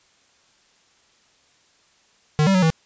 square tone with pitch steps, 151.9 / 193.9 / 185.3 / 161.4 Hz, D#3 / G3 / F#3 / E3, -41 / -19 / +3 / -36 cents, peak -15 dBFS, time 2.39-2.702 s, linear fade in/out 0 ms, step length 78 ms, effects white hiss -59 dBFS RMS until 2.85 s + resampled to 16000 Hz

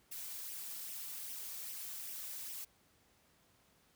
blue noise with flanger, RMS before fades -45 dBFS, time 0.11-2.65 s, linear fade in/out 10 ms, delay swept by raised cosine 0.34 to 3.44 ms, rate 2.5 Hz, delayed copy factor +0.6, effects pink hiss -70 dBFS RMS until 3.95 s + high-pass 60 Hz 12 dB/octave

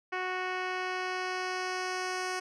10% pulse tone with low-pass filter sweep, 368.7 Hz, F#4, 6 cents flat, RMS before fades -34 dBFS, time 0.12-2.4 s, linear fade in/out 10 ms, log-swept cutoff 2600 to 7400 Hz, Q 1.2, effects none

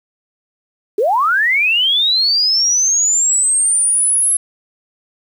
sine linear sweep, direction up, 375.4 to 11000 Hz, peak -11 dBFS, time 0.98-4.37 s, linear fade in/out 5 ms, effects 7-bit

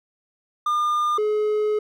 triangle tone pair in turn, 1207 / 424.3 Hz, D6 / G#4, +47 / +37 cents, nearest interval octave + tritone, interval 1810 cents, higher first, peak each -17 dBFS, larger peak neither, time 0.66-1.18 / 1.18-1.79 s, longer second, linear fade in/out 5 ms, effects none

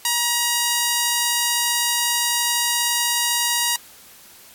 5% pulse tone, 952 Hz, A#5, 36 cents sharp, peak -6 dBFS, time 0.05-3.76 s, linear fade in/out 2 ms, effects white hiss -46 dBFS RMS until 4.54 s + AAC 64 kbps

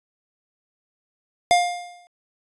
square tone with exponential decay, 706 Hz, F5, 19 cents sharp, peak -12 dBFS, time 1.51-2.07 s, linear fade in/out 0 ms, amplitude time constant 120 ms, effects resampled to 24000 Hz

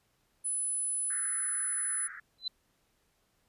sine tone, 10050 Hz, D#9, 16 cents sharp, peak -30 dBFS, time 0.44-2.08 s, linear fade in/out 20 ms
pink band-pass noise, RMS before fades -46 dBFS, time 1.1-2.2 s, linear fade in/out 5 ms, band 1300 to 2000 Hz, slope 96 dB/octave
sine tone with exponential growth, 4023 Hz, B7, 31 cents sharp, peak -28 dBFS, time 2.38-2.48 s, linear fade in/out 5 ms, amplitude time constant 20 ms
effects pink hiss -73 dBFS RMS until 3.48 s + resampled to 32000 Hz

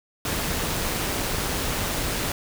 pink noise with amplitude modulation, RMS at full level -25 dBFS, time 0.25-2.32 s, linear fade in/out 2 ms, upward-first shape sine, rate 189 Hz, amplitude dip 35%, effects none

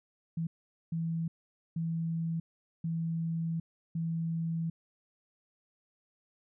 sine tone bursts at uneven times, 164.7 Hz, E3, 1 cent flat, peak -30 dBFS, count 5, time 0.37-0.47 / 0.92-1.28 / 1.76-2.4 / 2.84-3.6 / 3.95-4.7 s, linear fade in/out 5 ms, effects none

